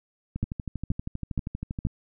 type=two click trains; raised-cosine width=5 ms; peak=-14 / -19 dBFS; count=4 / 20; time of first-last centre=0.43-1.852 / 0.36-1.868 s; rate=2.11 / 12.6 Hz; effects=none